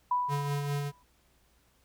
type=tone with exponential decay; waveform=sine; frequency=987.8 Hz; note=B5; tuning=in tune; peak=-23 dBFS; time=0.11-1.03 s; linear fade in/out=5 ms; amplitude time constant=200 ms
type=tone with tremolo; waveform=square; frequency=143.4 Hz; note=D3; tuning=41 cents flat; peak=-29 dBFS; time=0.28-0.92 s; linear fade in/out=50 ms; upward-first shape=sine; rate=4.9 Hz; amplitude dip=35%
effects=added 60 Hz sine -68 dBFS peak until 1.84 s + pink hiss -68 dBFS RMS until 1.84 s